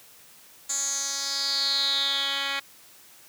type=tone with band-pass filter sweep; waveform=10% pulse; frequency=277.2 Hz; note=C#4; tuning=in tune; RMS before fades=-27 dBFS; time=0.69-2.6 s; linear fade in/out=10 ms; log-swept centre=7200 to 2700 Hz; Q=6.5; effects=white hiss -52 dBFS RMS until 3.28 s + high-pass 80 Hz 12 dB/octave